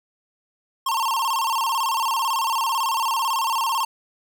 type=tone with vibrato; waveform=square; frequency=987.8 Hz; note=B5; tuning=in tune; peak=-21 dBFS; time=0.86-3.85 s; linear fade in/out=5 ms; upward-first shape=square; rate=18 Hz; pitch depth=140 cents each way; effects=none